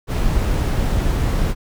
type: noise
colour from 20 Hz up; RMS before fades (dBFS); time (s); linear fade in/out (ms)
brown; -18; 0.07-1.55; 50
effects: none